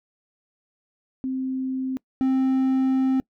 sine / triangle tone pair in turn, 261.4 / 263.1 Hz, C4 / C4, -1 / +10 cents, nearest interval unison, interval 11 cents, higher second, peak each -24 / -16 dBFS, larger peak second, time 1.24-1.97 / 2.21-3.2 s, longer second, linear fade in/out 0 ms, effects noise-tail reverb RT60 0.1 s tail -24 dB re dry

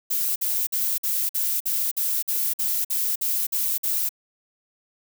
violet noise bursts, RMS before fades -24 dBFS, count 13, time 0.1-4.092 s, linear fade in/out 10 ms, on 260 ms, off 51 ms, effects none

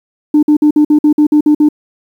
sine tone bursts, 299.5 Hz, D4, 34 cents sharp, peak -3 dBFS, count 10, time 0.34-1.688 s, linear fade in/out 5 ms, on 88 ms, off 52 ms, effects tanh soft clip ceiling -2 dBFS + 7-bit

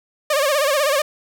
sawtooth tone with vibrato, 574 Hz, D5, 40 cents flat, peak -12 dBFS, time 0.3-1.02 s, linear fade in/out 5 ms, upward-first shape sine, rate 16 Hz, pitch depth 120 cents each way, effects none

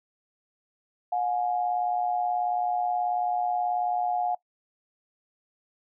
sine tone pair together, 720.5 / 839 Hz, F#5 / G#5, -46 / +17 cents, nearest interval minor third, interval 263 cents, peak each -25 / -31 dBFS, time 1.12-4.35 s, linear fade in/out 5 ms, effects noise-tail reverb RT60 0.1 s tail -21 dB re dry

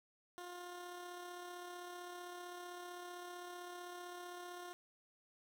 15% pulse tone with amplitude modulation, 354.5 Hz, F4, 26 cents sharp, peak -40 dBFS, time 0.38-4.73 s, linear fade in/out 0 ms, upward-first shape sine, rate 35.6 Hz, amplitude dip 30%, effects none

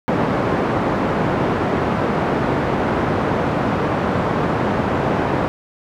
pink band-pass noise, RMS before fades -19 dBFS, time 0.08-5.48 s, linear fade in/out 0 ms, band 130 to 1200 Hz, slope 12 dB/octave, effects none

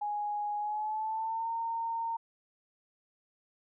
sine tone with pitch glide, 830.6 to 916.3 Hz, G#5 to A#5, 0 to -30 cents, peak -31 dBFS, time 0.01-2.17 s, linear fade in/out 10 ms, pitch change +170 cents, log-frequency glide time 0.58-1.5 s, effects none

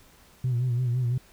sine tone with vibrato, 123.47 Hz, B2, in tune, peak -21 dBFS, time 0.44-1.18 s, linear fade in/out 5 ms, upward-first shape sine, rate 5.9 Hz, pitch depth 70 cents each way, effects tanh soft clip ceiling -20 dBFS + pink hiss -56 dBFS RMS until 1.32 s

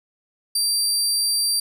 25% pulse tone, 4699 Hz, D8, in tune, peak -14 dBFS, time 0.55-1.6 s, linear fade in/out 5 ms, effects none

